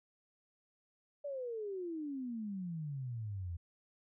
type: exponential sweep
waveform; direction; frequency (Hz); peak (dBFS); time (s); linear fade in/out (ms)
sine; down; 587.3 to 82.41; -38; 1.24-3.57; 10
effects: none